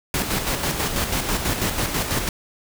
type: noise with tremolo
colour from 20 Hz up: pink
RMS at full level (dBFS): -22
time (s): 0.14-2.29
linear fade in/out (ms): 2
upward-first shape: square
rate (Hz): 6.1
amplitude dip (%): 45
effects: none